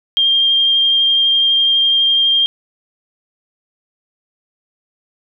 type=tone with vibrato; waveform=sine; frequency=3200 Hz; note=G7; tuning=35 cents sharp; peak=-10 dBFS; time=0.17-2.46 s; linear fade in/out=0 ms; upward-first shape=sine; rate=12 Hz; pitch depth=11 cents each way; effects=none